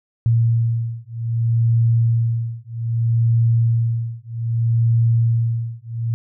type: beating tone pair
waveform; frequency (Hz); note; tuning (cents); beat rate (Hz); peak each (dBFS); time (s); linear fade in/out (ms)
sine; 115.3 / 115.93; A#2 / A#2; -19 / -9; 0.63; -18; 0.26-6.14; 0
effects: none